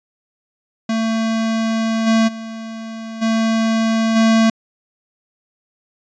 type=tone with level steps; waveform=square; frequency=224.1 Hz; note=A3; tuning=32 cents sharp; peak=-17 / -12 / -28 / -15 / -11 dBFS; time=0.89-4.5 s; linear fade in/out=5 ms; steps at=2.06 / 2.27 / 3.21 / 4.15 s; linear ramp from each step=20 ms; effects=resampled to 16000 Hz